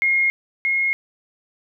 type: tone pair in turn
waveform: sine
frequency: 2144 / 2154 Hz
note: C7 / C7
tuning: +42 / +50 cents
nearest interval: unison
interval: 8 cents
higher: second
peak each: -15 / -17 dBFS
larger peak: first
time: 0.02-0.3 / 0.65-0.93 s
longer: neither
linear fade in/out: 0 ms
effects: none